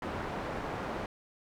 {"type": "low-pass noise", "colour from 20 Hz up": "white", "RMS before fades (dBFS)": -37, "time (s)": [0.02, 1.06], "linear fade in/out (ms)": 2, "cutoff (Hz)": 960, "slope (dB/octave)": 12, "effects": []}